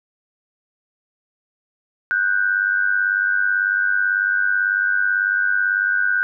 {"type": "tone pair together", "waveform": "sine", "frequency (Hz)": [1469.9, 1568], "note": ["F#6", "G6"], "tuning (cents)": [-12, 0], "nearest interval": "minor second", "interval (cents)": 112, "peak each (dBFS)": [-18, -20], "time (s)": [2.11, 6.23], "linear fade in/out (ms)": 0, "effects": []}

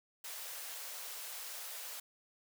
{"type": "high-pass noise", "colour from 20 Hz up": "white", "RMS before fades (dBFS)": -45, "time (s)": [0.24, 2], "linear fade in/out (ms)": 5, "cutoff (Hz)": 460, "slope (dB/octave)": 48, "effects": []}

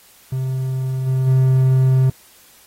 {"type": "tone with level steps", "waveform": "triangle", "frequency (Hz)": 130.81, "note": "C3", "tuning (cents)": 0, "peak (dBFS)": [-17, -13, -9], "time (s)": [0.32, 2.1], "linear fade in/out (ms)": 5, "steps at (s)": [1.06, 1.26], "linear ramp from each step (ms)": 20, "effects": ["white hiss -49 dBFS RMS until 2.66 s", "AAC 48 kbps"]}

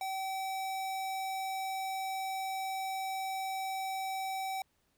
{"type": "tone", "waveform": "square", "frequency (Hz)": 767, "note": "G5", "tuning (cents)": -38, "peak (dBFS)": -35, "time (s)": [0.01, 4.62], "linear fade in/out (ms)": 2, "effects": ["pink hiss -75 dBFS RMS until 4.97 s"]}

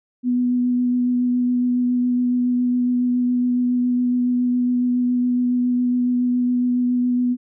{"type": "tone with vibrato", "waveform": "sine", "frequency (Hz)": 246.9, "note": "B3", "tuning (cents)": 0, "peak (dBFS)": -16, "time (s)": [0.23, 7.37], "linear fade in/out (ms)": 50, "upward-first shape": "sine", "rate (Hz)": 7.2, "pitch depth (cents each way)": 11, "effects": []}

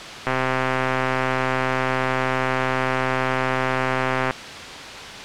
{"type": "click train", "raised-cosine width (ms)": 0.5, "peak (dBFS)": -6, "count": 526, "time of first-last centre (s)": [0.27, 4.308], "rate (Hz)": 130, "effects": ["white hiss -33 dBFS RMS until 5.24 s", "low-pass 4000 Hz 12 dB/octave"]}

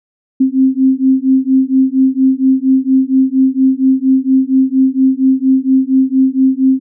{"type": "beating tone pair", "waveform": "sine", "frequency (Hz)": [261.6, 265.9], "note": ["C4", "C4"], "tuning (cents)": [0, 28], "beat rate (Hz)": 4.3, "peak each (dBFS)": -11, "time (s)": [0.4, 6.8], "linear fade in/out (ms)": 10, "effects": []}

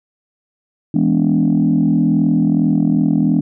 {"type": "chord", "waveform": "sine", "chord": "E dominant seventh", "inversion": "none", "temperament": "equal with one note detuned", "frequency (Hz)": [164.81, 207.7, 246.9, 289.3], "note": ["E3", "G#3", "B3", "D4"], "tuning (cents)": [0, 0, 0, -26], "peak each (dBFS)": -16, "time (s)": [0.94, 3.41], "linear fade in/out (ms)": 5, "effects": ["tanh soft clip ceiling -5 dBFS"]}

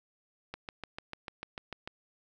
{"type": "click train", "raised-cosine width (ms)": 0.3, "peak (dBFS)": -23, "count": 10, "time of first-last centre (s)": [0.54, 1.875], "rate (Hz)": 6.74, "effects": []}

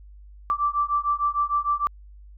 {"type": "beating tone pair", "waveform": "sine", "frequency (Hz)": [1166, 1172.6], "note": ["D6", "D6"], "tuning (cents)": [-13, -3], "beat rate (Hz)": 6.6, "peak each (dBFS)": -24, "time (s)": [0.5, 1.87], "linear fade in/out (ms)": 0, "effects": ["added 50 Hz sine -43 dBFS peak until 2.37 s"]}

